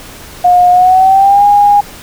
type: tone with pitch glide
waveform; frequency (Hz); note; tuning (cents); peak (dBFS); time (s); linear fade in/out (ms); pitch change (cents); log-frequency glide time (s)
sine; 716 to 817.7; F5 to G#5; +43 to -27; -3; 0.44-1.81; 10; +230; 0.71-1.45
effects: pink hiss -31 dBFS RMS until 2.02 s